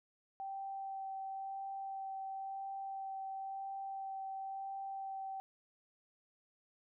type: tone with vibrato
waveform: sine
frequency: 777 Hz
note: G5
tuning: 16 cents flat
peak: -40 dBFS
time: 0.4-5.4 s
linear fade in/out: 0 ms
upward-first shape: sine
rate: 0.97 Hz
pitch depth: 9 cents each way
effects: none